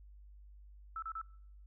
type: tone bursts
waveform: sine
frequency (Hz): 1318.5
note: E6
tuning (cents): 0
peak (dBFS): -38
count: 3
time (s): 0.96-1.215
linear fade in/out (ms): 2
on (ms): 63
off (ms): 33
effects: noise-tail reverb RT60 0.7 s tail -24 dB re dry + added 50 Hz sine -53 dBFS peak until 1.66 s